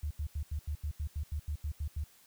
sine tone bursts, 74.5 Hz, D2, 25 cents sharp, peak -32 dBFS, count 13, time 0.03-2.04 s, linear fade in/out 5 ms, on 78 ms, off 83 ms, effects white hiss -62 dBFS RMS until 2.26 s

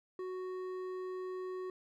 sine tone with hard clipping, 370 Hz, F#4, in tune, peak -40 dBFS, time 0.19-1.7 s, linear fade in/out 2 ms, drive 8 dB, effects none

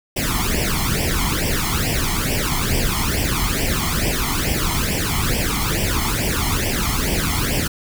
pink noise with flanger, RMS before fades -20 dBFS, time 0.16-7.68 s, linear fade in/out 10 ms, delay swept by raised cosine 0.37 to 0.96 ms, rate 2.3 Hz, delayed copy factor +0.85, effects none

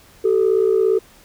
sine tone pair together, 382.6 / 440 Hz, G4 / A4, -42 / 0 cents, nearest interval major second, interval 242 cents, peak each -15 dBFS, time 0.24-0.99 s, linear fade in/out 10 ms, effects tanh soft clip ceiling -8 dBFS + pink hiss -49 dBFS RMS until 1.24 s

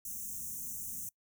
white band-stop noise, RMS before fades -41 dBFS, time 0.05-1.09 s, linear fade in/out 2 ms, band 260 to 5900 Hz, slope 96 dB/octave, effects noise-tail reverb RT60 0.1 s tail -24 dB re dry

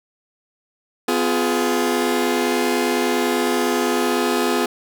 sawtooth chord, F diminished, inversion second, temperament just, 251.4 / 349.2 / 419.1 Hz, Cb4 / F4 / Ab4, +31 / 0 / +16 cents, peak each -18 dBFS, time 1.08-4.66 s, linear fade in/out 5 ms, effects none

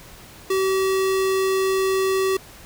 square tone, 382.4 Hz, G4, 43 cents flat, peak -19 dBFS, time 0.5-2.37 s, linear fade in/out 5 ms, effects pink hiss -44 dBFS RMS until 2.65 s

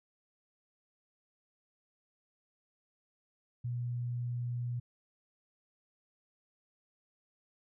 sine tone, 121.3 Hz, B2, 31 cents flat, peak -33 dBFS, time 3.64-4.8 s, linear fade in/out 10 ms, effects none

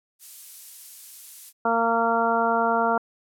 violet noise, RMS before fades -38 dBFS, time 0.19-1.53 s, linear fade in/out 50 ms
harmonic tone, 230 Hz, A#3, 23 cents flat, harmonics 1 / 2 / 3 / 4 / 5 / 6, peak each -29 / -27 / -24 / -25 / -30 / -26 dBFS, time 1.65-2.98 s, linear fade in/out 5 ms
effects low-pass 12000 Hz 12 dB/octave

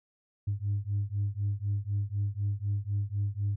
sine beating tone pair, 99.5 / 103.5 Hz, G2 / G#2, +26 / -5 cents, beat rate 4 Hz, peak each -30 dBFS, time 0.47-3.56 s, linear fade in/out 10 ms, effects tanh soft clip ceiling -23 dBFS

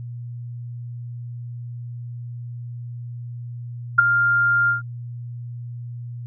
sine tone with ADSR envelope, 1400 Hz, F6, 4 cents sharp, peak -5 dBFS, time 3.98-4.82 s, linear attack 11 ms, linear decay 11 ms, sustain -10 dB, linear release 130 ms, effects added 120 Hz sine -30 dBFS peak until 6.26 s

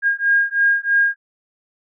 sine beating tone pair, 1621 / 1624.1 Hz, G#6 / G#6, -42 / -39 cents, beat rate 3.1 Hz, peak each -17 dBFS, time 0.02-1.16 s, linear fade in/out 50 ms, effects none

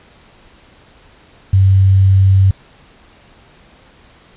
sine tone with quantisation, 96.1 Hz, G2, 34 cents flat, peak -6 dBFS, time 1.53-2.51 s, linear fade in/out 5 ms, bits 6, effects pink hiss -46 dBFS RMS until 4.36 s + resampled to 8000 Hz

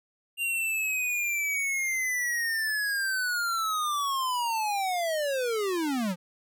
square linear sweep, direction down, 2794 to 168 Hz, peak -27 dBFS, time 0.37-6.16 s, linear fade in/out 50 ms, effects none

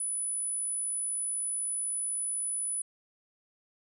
sine tone, 9956 Hz, D#9, in tune, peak -30 dBFS, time 0-2.82 s, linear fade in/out 5 ms, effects none

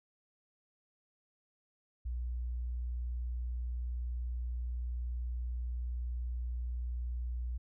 sine tone, 60.5 Hz, B1, 35 cents flat, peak -34 dBFS, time 2.05-7.58 s, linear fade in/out 10 ms, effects none

